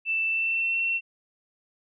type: tone with pitch glide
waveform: sine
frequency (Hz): 2657 to 2711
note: E7 to E7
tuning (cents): +13 to +48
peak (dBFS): -23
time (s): 0.05-1.01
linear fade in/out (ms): 50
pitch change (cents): +35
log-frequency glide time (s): 0.27-0.78
effects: none